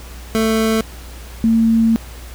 25% pulse / sine tone pair in turn, 221.6 / 226.3 Hz, A3 / A3, +13 / +49 cents, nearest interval unison, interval 36 cents, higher second, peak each -10 dBFS, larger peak neither, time 0.35-0.81 / 1.44-1.96 s, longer second, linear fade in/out 0 ms, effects added 60 Hz sine -32 dBFS peak until 2.34 s + pink hiss -39 dBFS RMS until 2.34 s

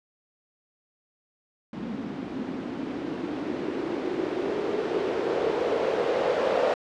violet noise with low-pass filter sweep, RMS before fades -28 dBFS, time 1.73-6.74 s, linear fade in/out 2 ms, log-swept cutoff 230 to 540 Hz, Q 4.2, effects low-pass 4000 Hz 12 dB/octave

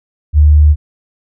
sine tone, 74.9 Hz, D2, 35 cents sharp, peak -3 dBFS, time 0.33-0.76 s, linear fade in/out 50 ms, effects none

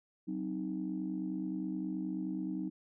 sine chord, C diminished, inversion second, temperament equal with one note detuned, 188.01 / 261.6 / 311.1 Hz, Gb3 / C4 / Eb4, +28 / 0 / 0 cents, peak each -38 / -40 / -37 dBFS, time 0.27-2.7 s, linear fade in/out 20 ms, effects tanh soft clip ceiling -26 dBFS

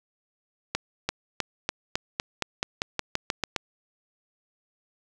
accelerating click train, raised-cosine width 0.2 ms, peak -8 dBFS, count 14, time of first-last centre 0.75-3.562 s, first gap 340 ms, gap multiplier 0.92, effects none

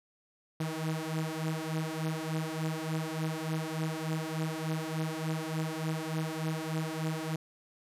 sawtooth beating tone pair, 157.1 / 160.5 Hz, D#3 / E3, +17 / -46 cents, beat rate 3.4 Hz, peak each -31 dBFS, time 0.6-7.36 s, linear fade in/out 5 ms, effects resampled to 32000 Hz

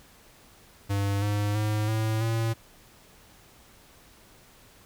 square tone with pitch steps, 100 / 103.23 / 106.56 / 110 / 113.55 Hz, G2 / G#2 / G#2 / A2 / A#2, +35 / -10 / +45 / 0 / -45 cents, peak -25 dBFS, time 0.89-2.54 s, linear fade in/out 20 ms, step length 330 ms, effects pink hiss -55 dBFS RMS until 4.85 s

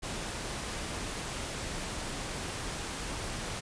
pink noise, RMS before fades -37 dBFS, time 0.02-3.61 s, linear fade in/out 20 ms, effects resampled to 22050 Hz

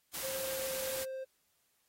white noise, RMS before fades -40 dBFS, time 0.13-1.05 s, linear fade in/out 20 ms
triangle tone with pitch glide, 531 to 526.7 Hz, C5 to C5, +25 to +11 cents, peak -36 dBFS, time 0.22-1.25 s, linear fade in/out 20 ms, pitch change -14 cents, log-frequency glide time 0.41-0.79 s
effects white hiss -75 dBFS RMS until 1.88 s + AAC 48 kbps

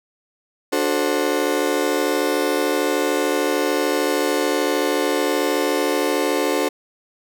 35% pulse chord, D dominant seventh, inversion none, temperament just, 293.7 / 367.1 / 440.5 / 528.6 Hz, D4 / F#4 / A4 / C5, 0 / -14 / +2 / +18 cents, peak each -22 dBFS, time 0.72-6.69 s, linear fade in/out 10 ms, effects none

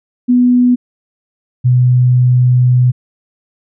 sine tone pair in turn, 246.9 / 125.03 Hz, B3 / B2, 0 / +22 cents, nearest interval octave, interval 1178 cents, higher first, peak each -6 dBFS, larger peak neither, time 0.28-0.76 / 1.64-2.92 s, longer second, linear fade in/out 20 ms, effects none

